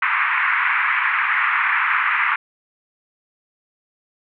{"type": "band-pass noise", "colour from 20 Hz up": "white", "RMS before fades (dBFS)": -19, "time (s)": [0.02, 2.36], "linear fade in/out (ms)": 5, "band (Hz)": [1000, 2300], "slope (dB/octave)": 48, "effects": []}